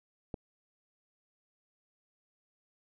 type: click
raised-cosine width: 2 ms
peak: -24 dBFS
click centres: 0.342 s
effects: none